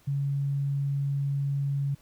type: tone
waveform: sine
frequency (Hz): 140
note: C#3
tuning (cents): +18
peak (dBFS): -25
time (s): 0.07-1.95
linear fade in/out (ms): 10
effects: pink hiss -61 dBFS RMS until 2.01 s